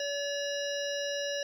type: harmonic tone with a mistuned harmonic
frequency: 571 Hz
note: D5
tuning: 49 cents flat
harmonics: 1 / 3 / 5 / 7 / 9 / 10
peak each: -33 / -39 / -40 / -43 / -43 / -42 dBFS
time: 0-1.43 s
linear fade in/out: 2 ms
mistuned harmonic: 7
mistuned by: -25 cents
effects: 10-bit